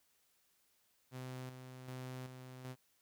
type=tone with tremolo; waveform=sawtooth; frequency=128.3 Hz; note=C3; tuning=34 cents flat; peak=-40 dBFS; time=1.11-2.76 s; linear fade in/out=50 ms; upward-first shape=square; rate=1.3 Hz; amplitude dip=50%; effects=white hiss -75 dBFS RMS until 3.01 s

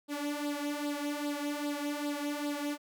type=tone with flanger; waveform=sawtooth; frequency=291.3 Hz; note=D4; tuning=14 cents flat; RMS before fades=-35 dBFS; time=0.08-2.78 s; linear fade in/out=50 ms; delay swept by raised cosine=0.23 to 3.13 ms; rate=2.5 Hz; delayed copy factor=+0.65; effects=none

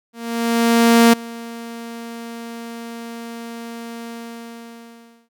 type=tone with ADSR envelope; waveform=sawtooth; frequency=232.2 Hz; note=A#3; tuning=7 cents flat; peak=-4 dBFS; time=0.13-5.29 s; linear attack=1000 ms; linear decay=9 ms; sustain=-22 dB; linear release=1200 ms; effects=none

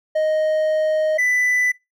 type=tone pair in turn; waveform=triangle; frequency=622.3 / 1990.6 Hz; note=D#5 / B6; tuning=0 / +13 cents; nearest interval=octave + minor sixth; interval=2013 cents; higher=second; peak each=-14 dBFS; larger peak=neither; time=0.15-1.18 / 1.18-1.72 s; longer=first; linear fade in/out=10 ms; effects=noise-tail reverb RT60 0.2 s tail -21 dB re dry

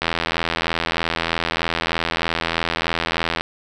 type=click train; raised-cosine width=0.3 ms; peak=-4 dBFS; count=283; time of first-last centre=0.02-3.409 s; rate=83.2 Hz; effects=none

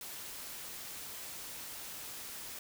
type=noise; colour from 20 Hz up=white; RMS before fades=-45 dBFS; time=0.01-2.59 s; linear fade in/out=2 ms; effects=none

